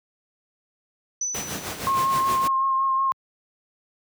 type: tone with exponential decay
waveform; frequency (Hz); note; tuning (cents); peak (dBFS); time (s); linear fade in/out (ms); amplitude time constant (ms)
sine; 5990; F#8; +20; -22; 1.21-2.04; 5; 180
type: noise with tremolo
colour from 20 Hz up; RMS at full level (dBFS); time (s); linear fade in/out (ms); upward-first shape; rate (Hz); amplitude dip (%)
pink; -29; 1.34-2.48; 10; sine; 6.4; 60
type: tone with vibrato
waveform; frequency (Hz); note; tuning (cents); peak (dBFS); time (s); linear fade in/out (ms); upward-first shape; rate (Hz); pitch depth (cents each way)
sine; 1070; C6; +38; -19; 1.87-3.12; 0; sine; 5.4; 18
effects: high-pass 100 Hz 12 dB/octave